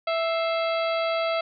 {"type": "harmonic tone with a mistuned harmonic", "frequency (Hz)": 659.3, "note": "E5", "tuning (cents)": 0, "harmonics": [1, 2, 3, 4, 5, 6, 7], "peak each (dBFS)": [-24, -30, -34, -36, -38, -40, -41], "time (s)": [0.07, 1.41], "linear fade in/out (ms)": 5, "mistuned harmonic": 3, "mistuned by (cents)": 110, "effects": []}